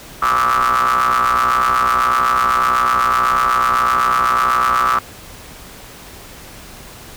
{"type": "ring-modulated tone", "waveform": "40% pulse", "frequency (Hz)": 61.7, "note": "B1", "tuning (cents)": -1, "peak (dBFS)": -9, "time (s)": [0.22, 4.99], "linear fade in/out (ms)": 5, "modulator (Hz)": 1230, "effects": ["pink hiss -37 dBFS RMS until 7.16 s"]}